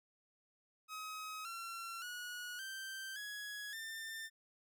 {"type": "tone with pitch steps", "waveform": "sawtooth", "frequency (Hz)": [1269, 1360.1, 1457.7, 1562.3, 1674.5, 1794.6], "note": ["D#6", "F6", "F#6", "G6", "G#6", "A6"], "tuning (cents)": [34, -46, -26, -6, 14, 34], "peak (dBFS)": -40, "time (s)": [0.88, 4.3], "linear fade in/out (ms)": 50, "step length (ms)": 570, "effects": []}